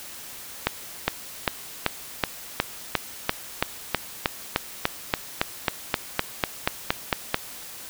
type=accelerating click train; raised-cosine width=0.3 ms; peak=-3 dBFS; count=23; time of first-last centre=0.67-7.344 s; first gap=410 ms; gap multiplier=0.97; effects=white hiss -40 dBFS RMS until 7.89 s